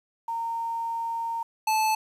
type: tone pair in turn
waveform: sine / square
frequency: 920 / 871.7 Hz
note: A#5 / A5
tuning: -23 / -16 cents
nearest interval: minor second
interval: 93 cents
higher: first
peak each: -27 / -22 dBFS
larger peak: second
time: 0.28-1.43 / 1.67-1.95 s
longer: first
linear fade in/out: 5 ms
effects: resampled to 32000 Hz + 9-bit